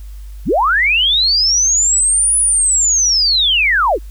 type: linear two-way sweep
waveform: sine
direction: up then down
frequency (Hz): 85.9 to 9970 to 262.9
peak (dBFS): -10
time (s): 0.45-3.99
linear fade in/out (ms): 50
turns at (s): 2.38
effects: added 50 Hz sine -28 dBFS peak until 4.1 s + white hiss -50 dBFS RMS until 4.1 s